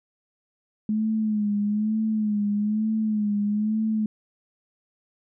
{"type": "tone with vibrato", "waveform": "sine", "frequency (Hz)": 212.2, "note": "G#3", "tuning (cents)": 38, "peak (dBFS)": -21, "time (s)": [0.89, 4.06], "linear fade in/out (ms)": 2, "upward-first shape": "sine", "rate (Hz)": 1.1, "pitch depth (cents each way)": 59, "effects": []}